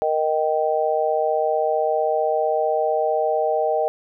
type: chord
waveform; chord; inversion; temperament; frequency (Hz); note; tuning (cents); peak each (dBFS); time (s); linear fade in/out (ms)
sine; Eb major; second; just; 466.7 / 622.3 / 777.8; Bb4 / Eb5 / G5; +2 / 0 / -14; -23 / -21 / -23; 0.02-3.88; 0
effects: none